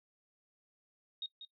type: tone with echo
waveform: sine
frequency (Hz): 3729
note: A#7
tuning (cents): 0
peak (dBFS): -36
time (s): 1.22-1.26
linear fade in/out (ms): 2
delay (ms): 190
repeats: 1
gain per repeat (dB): -9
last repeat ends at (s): 1.45
effects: noise-tail reverb RT60 0.1 s tail -21 dB re dry